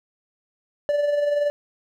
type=tone with amplitude modulation; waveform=triangle; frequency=583 Hz; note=D5; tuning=13 cents flat; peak=-15 dBFS; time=0.89-1.5 s; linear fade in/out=0 ms; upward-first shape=sine; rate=21.1 Hz; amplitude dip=45%; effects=none